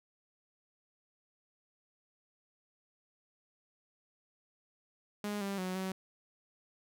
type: tone with pitch steps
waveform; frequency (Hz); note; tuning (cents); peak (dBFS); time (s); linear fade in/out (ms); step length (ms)
sawtooth; 206.7 / 197.8 / 184.6 / 188.8; G#3 / G3 / F#3 / F#3; -8 / +16 / -4 / +35; -31; 5.24-5.92; 2; 170
effects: none